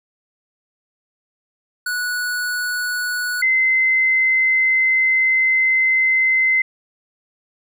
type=tone pair in turn; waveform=square / sine; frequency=1471 / 2061 Hz; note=F#6 / C7; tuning=-11 / -27 cents; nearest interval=tritone; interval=584 cents; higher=second; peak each=-21 / -13 dBFS; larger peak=second; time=1.86-3.42 / 3.42-6.62 s; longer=second; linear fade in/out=5 ms; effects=none